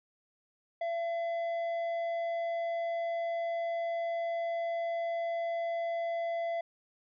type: tone with tanh clipping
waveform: sine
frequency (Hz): 675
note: E5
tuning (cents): +41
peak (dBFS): -32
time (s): 0.81-6.61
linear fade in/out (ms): 5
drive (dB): 7
effects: none